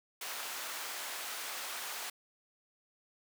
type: high-pass noise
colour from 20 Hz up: pink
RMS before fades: -41 dBFS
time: 0.21-2.1 s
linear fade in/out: 5 ms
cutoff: 880 Hz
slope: 12 dB/octave
effects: none